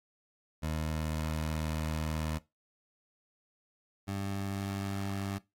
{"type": "tone pair in turn", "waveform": "20% pulse", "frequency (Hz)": [78.3, 98.58], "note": ["D#2", "G2"], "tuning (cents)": [11, 10], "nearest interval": "major third", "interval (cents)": 399, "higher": "second", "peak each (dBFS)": [-27, -29], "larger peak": "first", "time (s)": [[0.62, 2.39], [4.07, 5.39]], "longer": "first", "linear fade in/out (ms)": 20, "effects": ["noise-tail reverb RT60 0.2 s tail -18 dB re dry", "AAC 48 kbps"]}